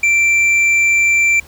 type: tone with hard clipping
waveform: triangle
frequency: 2349 Hz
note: D7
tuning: in tune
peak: -11 dBFS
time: 0.03-1.4 s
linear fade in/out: 5 ms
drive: 8 dB
effects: added 77 Hz sine -42 dBFS peak until 1.47 s + pink hiss -43 dBFS RMS until 1.47 s